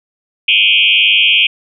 sine tone with frequency modulation, 2822 Hz, F7, 17 cents sharp, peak -7 dBFS, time 0.48-1.47 s, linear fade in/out 5 ms, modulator 102 Hz, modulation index 4.5, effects none

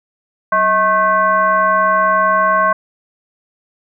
sine tone with frequency modulation, 1087 Hz, C#6, 34 cents flat, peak -10 dBFS, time 0.52-2.73 s, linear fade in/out 5 ms, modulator 449 Hz, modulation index 0.97, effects none

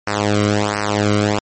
sawtooth tone with flanger, 103.83 Hz, G#2, in tune, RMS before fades -17 dBFS, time 0.07-1.39 s, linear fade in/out 5 ms, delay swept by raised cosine 0.28 to 1.17 ms, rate 1.4 Hz, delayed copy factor -0.95, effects MP3 32 kbps

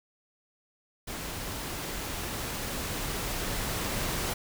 pink noise with level ramp, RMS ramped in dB -37 to -31 dBFS, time 1.07-4.34 s, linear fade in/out 10 ms, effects none

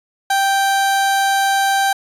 30% pulse tone, 784 Hz, G5, in tune, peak -11 dBFS, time 0.3-1.93 s, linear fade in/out 5 ms, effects resampled to 32000 Hz

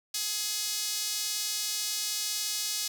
sawtooth tone with high-pass filter, 420.9 Hz, G#4, 23 cents sharp, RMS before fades -32 dBFS, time 0.14-2.88 s, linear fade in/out 5 ms, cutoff 4900 Hz, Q 1.5, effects none

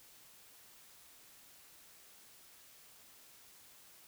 silence, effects white hiss -60 dBFS RMS until 4.07 s

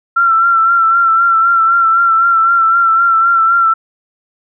sine tone with vibrato, 1355 Hz, E6, 47 cents sharp, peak -7 dBFS, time 0.16-3.74 s, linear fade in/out 10 ms, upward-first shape sine, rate 3.9 Hz, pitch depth 39 cents each way, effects none

